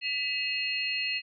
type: tone cluster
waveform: sine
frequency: 1993 / 2555 / 2800 / 4272 Hz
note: B6 / D#7 / F7 / C8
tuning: +15 / +45 / +4 / +35 cents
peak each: -38 / -31 / -34 / -34 dBFS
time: 0.01-1.22 s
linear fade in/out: 50 ms
effects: none